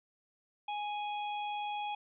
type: harmonic tone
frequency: 830.6 Hz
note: G#5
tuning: in tune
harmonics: 1 / 3 / 4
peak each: -35 / -45 / -47 dBFS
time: 0.68-1.95 s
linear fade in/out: 5 ms
effects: none